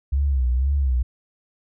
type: tone with vibrato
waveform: sine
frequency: 66 Hz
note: C2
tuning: 16 cents sharp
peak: -17 dBFS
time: 0.12-1.03 s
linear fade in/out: 10 ms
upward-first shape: sine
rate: 2 Hz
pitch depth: 130 cents each way
effects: none